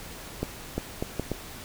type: accelerating click train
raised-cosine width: 2 ms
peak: -14 dBFS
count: 5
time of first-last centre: 0.43-1.317 s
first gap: 350 ms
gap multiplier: 0.7
effects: pink hiss -42 dBFS RMS until 1.64 s